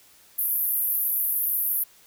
white band-pass noise, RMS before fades -25 dBFS, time 0.38-1.84 s, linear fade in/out 10 ms, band 11000 to 15000 Hz, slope 96 dB/octave, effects white hiss -55 dBFS RMS until 2.06 s

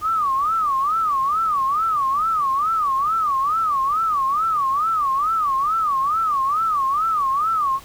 sine tone with vibrato, 1191 Hz, D6, 24 cents sharp, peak -17 dBFS, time 0.01-7.8 s, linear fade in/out 50 ms, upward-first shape sine, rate 2.3 Hz, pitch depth 200 cents each way, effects pink hiss -44 dBFS RMS until 7.84 s

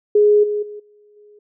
sine tone with level steps, 416.9 Hz, G#4, 7 cents sharp, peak -9 / -18 / -30 / -48 / -44 dBFS, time 0.15-1.39 s, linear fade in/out 5 ms, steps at 0.43 / 0.62 / 0.79 / 1.16 s, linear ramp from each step 10 ms, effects none

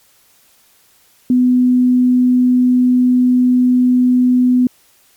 sine tone, 250 Hz, B3, 21 cents sharp, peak -8 dBFS, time 1.3-4.67 s, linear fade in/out 2 ms, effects white hiss -52 dBFS RMS until 5.16 s + MP3 96 kbps

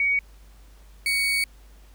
sine / 35% pulse tone pair in turn, 2247 / 2238 Hz, C#7 / C#7, +23 / +16 cents, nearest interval unison, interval 7 cents, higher first, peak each -19 / -19 dBFS, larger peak neither, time 0-0.19 / 1.06-1.44 s, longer second, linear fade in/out 2 ms, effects added 50 Hz sine -47 dBFS peak until 1.94 s + pink hiss -58 dBFS RMS until 1.94 s

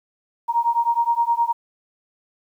sine beating tone pair, 932.3 / 941.9 Hz, A#5 / A#5, 0 / +18 cents, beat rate 9.6 Hz, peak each -20 dBFS, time 0.48-1.53 s, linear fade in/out 20 ms, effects 9-bit

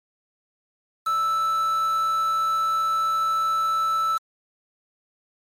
triangle tone with quantisation, 1318.5 Hz, E6, in tune, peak -18 dBFS, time 1.06-4.18 s, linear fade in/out 10 ms, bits 6, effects MP3 64 kbps

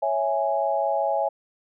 sine chord, C# minor, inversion none, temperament equal, 554.4 / 659.3 / 830.6 Hz, C#5 / E5 / G#5, 0 / 0 / 0 cents, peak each -26 / -25 / -25 dBFS, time 0.02-1.29 s, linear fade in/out 10 ms, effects none

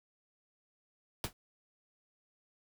pink noise with exponential decay, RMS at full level -31 dBFS, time 1.24-1.33 s, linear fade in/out 1 ms, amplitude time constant 19 ms, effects none

